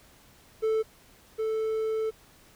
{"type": "tone pair in turn", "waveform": "triangle", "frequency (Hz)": [440, 440], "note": ["A4", "A4"], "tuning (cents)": [0, 0], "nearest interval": "unison", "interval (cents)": 0, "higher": "neither", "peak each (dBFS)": [-21, -24], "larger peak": "first", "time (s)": [[0.62, 0.83], [1.38, 2.11]], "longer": "second", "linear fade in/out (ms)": 20, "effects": ["pink hiss -57 dBFS RMS until 2.55 s"]}